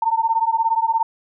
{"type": "beating tone pair", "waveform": "sine", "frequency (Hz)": [897, 914], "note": ["A5", "A#5"], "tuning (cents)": [33, -34], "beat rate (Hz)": 17, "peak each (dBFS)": -19, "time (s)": [0.02, 1.03], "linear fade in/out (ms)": 5, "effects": []}